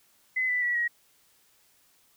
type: tone with pitch steps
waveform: sine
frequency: 2029 / 1984.9 / 1941.9 / 1899.7 Hz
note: B6 / B6 / B6 / A#6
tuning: +46 / +8 / -30 / +32 cents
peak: -24 dBFS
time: 0.36-0.88 s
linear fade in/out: 10 ms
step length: 130 ms
effects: white hiss -64 dBFS RMS until 2.16 s